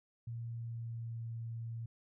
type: tone with pitch glide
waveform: sine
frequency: 116.54 to 114.94 Hz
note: A#2 to A#2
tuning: 0 to -24 cents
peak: -39 dBFS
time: 0.27-1.86 s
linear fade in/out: 5 ms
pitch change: -24 cents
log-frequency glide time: 0.43-1.27 s
effects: none